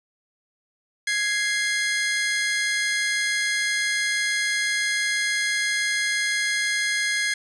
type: tone pair together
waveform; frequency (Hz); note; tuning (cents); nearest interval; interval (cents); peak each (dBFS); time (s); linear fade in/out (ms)
sawtooth; 1661.2 / 2093; G#6 / C7; 0 / 0; major third; 400; -21; 1.07-7.34; 5
effects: resampled to 24000 Hz + 8-bit